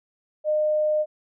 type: tone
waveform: sine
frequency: 610 Hz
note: D#5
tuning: 34 cents flat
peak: -19 dBFS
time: 0.44-1.06 s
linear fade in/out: 50 ms
effects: none